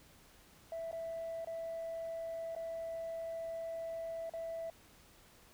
sine tone with dropouts, 660 Hz, E5, 2 cents sharp, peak -37 dBFS, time 0.72-4.7 s, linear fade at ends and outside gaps 2 ms, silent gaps 0.913-0.928 / 1.447-1.472 / 2.551-2.563 / 4.296-4.336 s, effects tanh soft clip ceiling -36 dBFS + pink hiss -62 dBFS RMS until 5.53 s

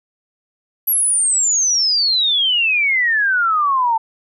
sine exponential sweep, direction down, 11840 to 882 Hz, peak -13 dBFS, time 0.87-3.98 s, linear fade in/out 10 ms, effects none

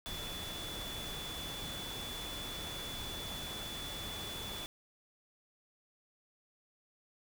sine tone in noise, 3453 Hz, A7, 33 cents flat, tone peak -43 dBFS, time 0.06-4.66 s, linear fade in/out 0 ms, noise pink, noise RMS -44 dBFS, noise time 0.06-4.66 s, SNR -2 dB, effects none

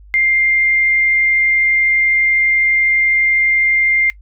sine tone, 2104 Hz, C7, 9 cents sharp, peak -11 dBFS, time 0.14-4.1 s, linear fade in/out 0 ms, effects noise-tail reverb RT60 0.1 s tail -21 dB re dry + added 50 Hz sine -38 dBFS peak until 4.21 s

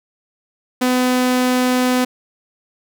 sawtooth tone, 251.9 Hz, B3, 34 cents sharp, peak -10 dBFS, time 0.81-2.05 s, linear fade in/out 10 ms, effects none

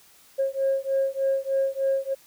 sine beating tone pair, 539 / 542.3 Hz, C#5 / C#5, -49 / -38 cents, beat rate 3.3 Hz, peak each -24 dBFS, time 0.38-2.15 s, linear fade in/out 20 ms, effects tanh soft clip ceiling -16 dBFS + white hiss -55 dBFS RMS until 2.26 s

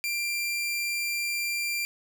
sawtooth tone, 2373 Hz, D7, 17 cents sharp, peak -24 dBFS, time 0.04-1.85 s, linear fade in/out 0 ms, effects none

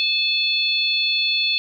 harmonic tone, 868 Hz, A5, 24 cents flat, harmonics 3 / 4 / 5, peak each -22 / -22 / -22 dBFS, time 0-1.58 s, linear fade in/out 0 ms, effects none

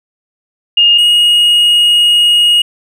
sine / triangle tone pair in turn, 2840 / 2876 Hz, F7 / F#7, +28 / -50 cents, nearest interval unison, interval 22 cents, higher second, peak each -4 dBFS, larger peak neither, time 0.77-0.98 / 0.98-2.62 s, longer second, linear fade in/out 5 ms, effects none

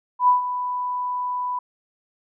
sine tone with ADSR envelope, 992 Hz, B5, 7 cents sharp, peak -11 dBFS, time 0.19-1.59 s, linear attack 90 ms, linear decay 130 ms, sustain -12 dB, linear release 5 ms, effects none

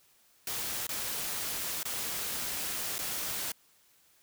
white noise with dropouts, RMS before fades -35 dBFS, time 0.47-3.52 s, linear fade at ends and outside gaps 2 ms, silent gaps 0.869-0.891 / 1.831-1.853 / 2.982-2.989 s, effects white hiss -65 dBFS RMS until 4.22 s

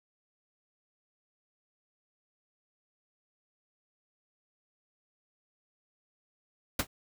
pink noise with exponential decay, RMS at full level -22 dBFS, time 6.79-6.87 s, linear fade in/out 5 ms, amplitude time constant 17 ms, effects none

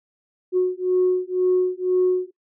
sine beating tone pair, 365.2 / 367.2 Hz, F#4 / F#4, -23 / -13 cents, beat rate 2 Hz, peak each -19 dBFS, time 0.52-2.31 s, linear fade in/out 50 ms, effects noise-tail reverb RT60 0.1 s tail -20 dB re dry + tanh soft clip ceiling -11 dBFS

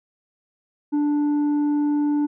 triangle tone with tanh clipping, 293.6 Hz, D4, in tune, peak -19 dBFS, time 0.92-2.27 s, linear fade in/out 20 ms, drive 9 dB, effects none

